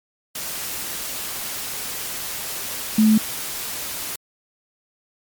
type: tone in noise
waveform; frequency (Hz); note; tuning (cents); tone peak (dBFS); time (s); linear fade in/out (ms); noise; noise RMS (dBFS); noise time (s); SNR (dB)
sine; 217.4; A3; -21; -11; 2.98-3.18; 5; white; -29; 0.35-4.16; +15
effects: MP3 96 kbps